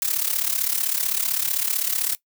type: noise with amplitude modulation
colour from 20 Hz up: blue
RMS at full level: -20 dBFS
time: 0.02-2.15 s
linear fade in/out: 0 ms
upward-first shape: sine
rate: 35.7 Hz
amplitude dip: 80%
effects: noise-tail reverb RT60 0.1 s tail -19 dB re dry